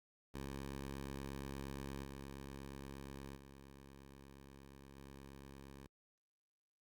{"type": "tone with level steps", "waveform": "10% pulse", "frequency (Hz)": 68.5, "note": "C#2", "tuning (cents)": -20, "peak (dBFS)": [-36, -40, -48, -45], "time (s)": [0.34, 5.87], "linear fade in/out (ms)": 5, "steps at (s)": [2.03, 3.35, 4.96], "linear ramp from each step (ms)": 20, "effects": ["Opus 48 kbps"]}